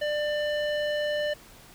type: tone with low-pass filter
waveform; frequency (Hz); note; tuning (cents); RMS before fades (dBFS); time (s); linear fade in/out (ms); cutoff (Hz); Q
square; 595; D5; +22; -28; 0.01-1.34; 10; 3000; 1.5
effects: pink hiss -51 dBFS RMS until 1.74 s